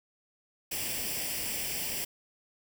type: noise with comb filter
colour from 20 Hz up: white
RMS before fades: -34 dBFS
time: 0.71-2.05 s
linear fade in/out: 10 ms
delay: 0.38 ms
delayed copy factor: +0.7
effects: none